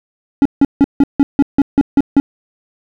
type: tone bursts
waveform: triangle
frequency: 280.1 Hz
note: C#4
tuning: 18 cents sharp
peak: -3 dBFS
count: 10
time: 0.42-2.2 s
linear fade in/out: 0 ms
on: 34 ms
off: 160 ms
effects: none